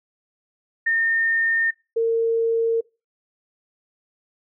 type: tone pair in turn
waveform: sine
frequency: 1822 / 456.8 Hz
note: A#6 / A#4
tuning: -40 / -35 cents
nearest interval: 2 octaves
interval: 2395 cents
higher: first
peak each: -17 dBFS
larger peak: neither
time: 0.86-1.71 / 1.96-2.81 s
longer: neither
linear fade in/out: 10 ms
effects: noise-tail reverb RT60 0.3 s tail -25 dB re dry